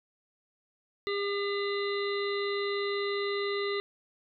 harmonic tone, 402.7 Hz, G4, 47 cents sharp, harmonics 1 / 3 / 5 / 7 / 9 / 10, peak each -30 / -38 / -37 / -46 / -43 / -41 dBFS, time 1.07-3.8 s, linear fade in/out 0 ms, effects none

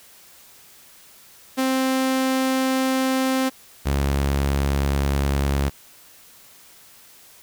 sawtooth tone pair in turn, 262.4 / 69.65 Hz, C4 / C#2, +5 / +9 cents, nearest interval octave + major seventh, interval 2296 cents, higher first, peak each -15 dBFS, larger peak neither, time 1.57-3.5 / 3.85-5.7 s, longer first, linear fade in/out 20 ms, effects white hiss -49 dBFS RMS until 7.42 s

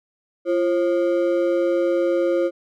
triangle ring-modulated tone, 440 Hz, A4, in tune, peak -12 dBFS, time 0.45-2.51 s, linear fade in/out 50 ms, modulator 95.8 Hz, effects none

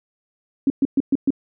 sine tone bursts, 273.9 Hz, C#4, 21 cents flat, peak -13 dBFS, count 5, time 0.67-1.305 s, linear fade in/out 2 ms, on 31 ms, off 120 ms, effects none

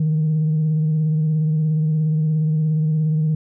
sine tone with vibrato, 155.56 Hz, D#3, in tune, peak -14 dBFS, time 0-3.35 s, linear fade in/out 5 ms, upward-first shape sine, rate 17 Hz, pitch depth 35 cents each way, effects tanh soft clip ceiling -13 dBFS

